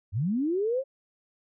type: linear sweep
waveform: sine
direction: up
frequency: 84.2 to 553 Hz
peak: -24 dBFS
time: 0.12-0.84 s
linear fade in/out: 50 ms
effects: none